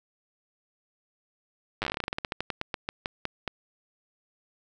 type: slowing click train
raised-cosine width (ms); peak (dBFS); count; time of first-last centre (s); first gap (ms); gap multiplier
0.3; -13; 25; 1.82-3.478; 9; 1.15
effects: none